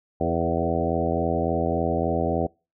harmonic tone with a mistuned harmonic, 83.5 Hz, E2, 23 cents sharp, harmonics 1 / 2 / 3 / 4 / 5 / 6 / 7 / 8 / 9, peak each -30 / -30 / -30 / -30 / -30 / -30 / -30 / -30 / -30 dBFS, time 0.2-2.47 s, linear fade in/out 10 ms, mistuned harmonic 6, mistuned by -19 cents, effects noise-tail reverb RT60 0.3 s tail -26 dB re dry

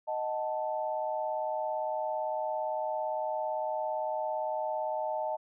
sine chord, D# diminished, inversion none, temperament equal, 622.3 / 740 / 880 Hz, D#5 / F#5 / A5, 0 / 0 / 0 cents, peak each -33 / -38 / -34 dBFS, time 0.07-5.37 s, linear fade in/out 20 ms, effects none

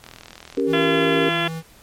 click train, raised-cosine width 0.2 ms, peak -21 dBFS, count 24, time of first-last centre 0.04-0.598 s, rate 41.2 Hz
sine chord, G diminished, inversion second, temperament equal, 277.2 / 392 / 466.2 Hz, Db4 / G4 / Bb4, 0 / 0 / 0 cents, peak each -22 dBFS, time 0.57-1.29 s, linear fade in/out 5 ms
square tone, 162.5 Hz, E3, 24 cents flat, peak -28 dBFS, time 0.66-1.63 s, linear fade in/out 50 ms
harmonic tone, 341.1 Hz, F4, 41 cents flat, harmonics 1 / 2 / 3 / 4 / 5 / 6 / 7 / 8 / 9 / 10, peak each -27 / -27 / -31 / -28 / -27 / -31 / -31 / -29 / -32 / -28 dBFS, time 0.73-1.48 s, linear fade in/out 5 ms
effects pink hiss -50 dBFS RMS until 1.82 s + MP3 64 kbps

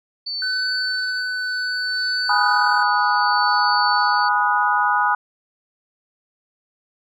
sine tone with tremolo, 4501 Hz, C#8, 26 cents sharp, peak -22 dBFS, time 0.26-4.29 s, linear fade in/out 10 ms, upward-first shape sine, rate 0.65 Hz, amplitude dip 55%
triangle tone with pitch glide, 1511 to 1499.7 Hz, F#6 to F#6, +36 to +23 cents, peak -21 dBFS, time 0.42-2.83 s, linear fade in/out 2 ms, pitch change -13 cents, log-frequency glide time 0.87-1.32 s
sine chord, G# minor seventh, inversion none, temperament equal with one note detuned, 830.6 / 987.8 / 1244.5 / 1460.4 Hz, G#5 / B5 / D#6 / F#6, 0 / 0 / 0 / -23 cents, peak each -21 dBFS, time 2.29-5.15 s, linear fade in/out 5 ms
effects none

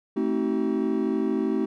triangle chord, A diminished seventh, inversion none, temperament just, 220 / 264 / 316.8 / 380.2 Hz, A3 / C4 / Eb4 / Gb4, 0 / +16 / +31 / +47 cents, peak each -26 dBFS, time 0.16-1.66 s, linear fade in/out 10 ms, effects none

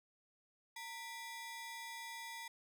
sawtooth ring-modulated tone, 1449 Hz, F#6, 37 cents flat, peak -39 dBFS, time 0.76-2.48 s, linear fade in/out 5 ms, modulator 529 Hz, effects none

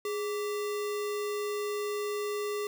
sine tone with sample-and-hold, 415.3 Hz, G#4, in tune, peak -30 dBFS, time 0.05-2.67 s, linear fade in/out 2 ms, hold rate 1575 Hz, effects none

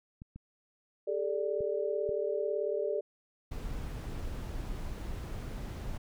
clicks, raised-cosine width 5 ms, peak -33 dBFS, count 4, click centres 0.219 / 0.36 / 1.607 / 2.092 s
sine chord, G suspended second, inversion none, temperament equal with one note detuned, 401.9 / 440 / 587.3 Hz, G4 / A4 / D5, +43 / 0 / 0 cents, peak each -34 dBFS, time 1.07-3.01 s, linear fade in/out 10 ms
brown noise, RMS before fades -38 dBFS, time 3.51-5.98 s, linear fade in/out 10 ms
effects none

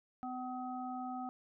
harmonic tone, 253.1 Hz, B3, 43 cents sharp, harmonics 1 / 3 / 5, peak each -42 / -41 / -48 dBFS, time 0.23-1.29 s, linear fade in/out 0 ms, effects none

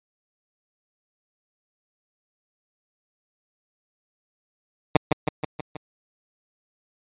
10% pulse tone with echo, 151.9 Hz, D#3, 41 cents flat, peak -4 dBFS, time 4.95-4.97 s, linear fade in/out 5 ms, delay 160 ms, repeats 5, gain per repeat -4 dB, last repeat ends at 5.77 s, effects resampled to 8000 Hz

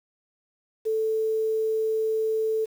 sine tone with quantisation, 440 Hz, A4, in tune, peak -22 dBFS, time 0.85-2.66 s, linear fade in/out 20 ms, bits 8, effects none

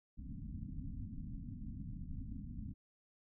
pink low-pass noise, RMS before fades -45 dBFS, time 0.17-2.74 s, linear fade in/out 20 ms, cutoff 280 Hz, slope 96 dB/octave, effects none

